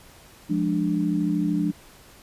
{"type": "chord", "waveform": "sine", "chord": "D diminished", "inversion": "first", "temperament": "equal with one note detuned", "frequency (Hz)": [174.61, 207.7, 295.2], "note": ["F3", "Ab3", "D4"], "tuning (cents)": [0, 0, 9], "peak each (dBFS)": [-25, -27, -24], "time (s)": [0.49, 1.72], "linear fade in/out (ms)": 20, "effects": ["pink hiss -50 dBFS RMS until 2.22 s", "resampled to 32000 Hz"]}